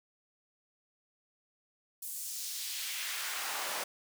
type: noise with high-pass filter sweep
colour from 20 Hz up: pink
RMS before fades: -38 dBFS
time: 2.02-3.84 s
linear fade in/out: 5 ms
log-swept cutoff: 10000 to 600 Hz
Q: 1.1
effects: none